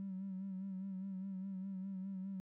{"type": "tone with vibrato", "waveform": "triangle", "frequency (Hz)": 191.3, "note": "G3", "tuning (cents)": -42, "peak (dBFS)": -37, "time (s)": [0, 2.4], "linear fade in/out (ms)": 0, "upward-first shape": "sine", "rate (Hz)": 4.9, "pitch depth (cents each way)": 48, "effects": ["tanh soft clip ceiling -38 dBFS"]}